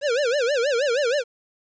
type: tone with vibrato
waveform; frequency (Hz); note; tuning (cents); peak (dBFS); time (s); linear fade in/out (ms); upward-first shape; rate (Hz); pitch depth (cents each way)
square; 523.3; C5; 0; -20; 0.01-1.24; 50; sine; 6.3; 230
effects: resampled to 16000 Hz + 9-bit